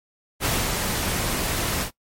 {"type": "noise with ADSR envelope", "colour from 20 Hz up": "pink", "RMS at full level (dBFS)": -22, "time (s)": [0.4, 1.91], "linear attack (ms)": 51, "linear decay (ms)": 230, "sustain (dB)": -3, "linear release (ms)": 88, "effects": ["noise-tail reverb RT60 0.1 s tail -20 dB re dry", "MP3 64 kbps"]}